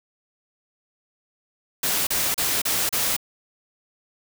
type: noise bursts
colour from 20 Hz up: white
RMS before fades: -23 dBFS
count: 5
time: 1.83-3.166 s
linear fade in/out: 5 ms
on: 240 ms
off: 34 ms
effects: none